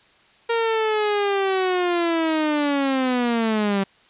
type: linear sweep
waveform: sawtooth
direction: down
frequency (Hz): 466.2 to 192.9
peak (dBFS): -15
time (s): 0.49-3.84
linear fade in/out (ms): 10
effects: white hiss -55 dBFS RMS until 4.09 s + resampled to 8000 Hz